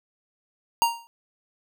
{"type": "tone with exponential decay", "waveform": "square", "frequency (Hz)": 932.3, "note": "A#5", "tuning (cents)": 0, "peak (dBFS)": -15, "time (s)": [0.82, 1.07], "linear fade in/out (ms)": 0, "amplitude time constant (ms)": 54, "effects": []}